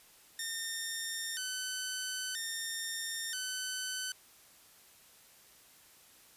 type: tone with vibrato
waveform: 10% pulse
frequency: 1661.2 Hz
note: G#6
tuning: in tune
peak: -27 dBFS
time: 0.39-4.12 s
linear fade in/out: 2 ms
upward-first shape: square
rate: 0.51 Hz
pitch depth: 160 cents each way
effects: white hiss -60 dBFS RMS until 6.36 s + resampled to 32000 Hz